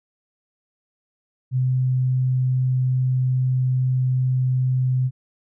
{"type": "tone", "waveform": "sine", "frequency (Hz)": 128.4, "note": "C3", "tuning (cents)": -32, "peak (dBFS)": -17, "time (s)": [1.51, 5.11], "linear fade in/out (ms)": 50, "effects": []}